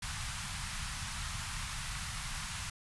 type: band-stop noise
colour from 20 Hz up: pink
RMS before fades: -39 dBFS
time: 0.02-2.7 s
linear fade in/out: 5 ms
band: 160 to 970 Hz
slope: 24 dB/octave
effects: resampled to 24000 Hz